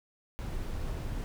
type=noise; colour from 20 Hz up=brown; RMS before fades=-35 dBFS; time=0.39-1.24 s; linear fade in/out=0 ms; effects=none